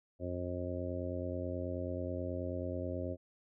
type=harmonic tone; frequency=89.3 Hz; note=F2; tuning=39 cents sharp; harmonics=1 / 2 / 3 / 4 / 5 / 6 / 7; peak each=-40 / -48 / -42 / -44 / -50 / -42 / -44 dBFS; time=0.19-3.17 s; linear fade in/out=50 ms; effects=none